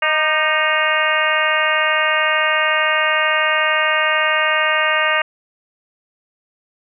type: harmonic tone with a mistuned harmonic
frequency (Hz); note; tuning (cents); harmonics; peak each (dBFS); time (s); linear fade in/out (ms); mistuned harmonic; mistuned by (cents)
311.1; D#4; 0; 2 / 3 / 4 / 5 / 6 / 7 / 8 / 9; -22 / -26 / -21 / -22 / -20 / -23 / -25 / -23; 0.02-5.22; 5; 4; -42
effects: none